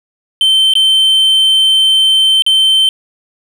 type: tone with dropouts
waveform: triangle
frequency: 3100 Hz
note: G7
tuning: 20 cents flat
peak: -5 dBFS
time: 0.41-2.89 s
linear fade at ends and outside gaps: 1 ms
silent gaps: 0.737-0.753 / 2.422-2.464 s
effects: none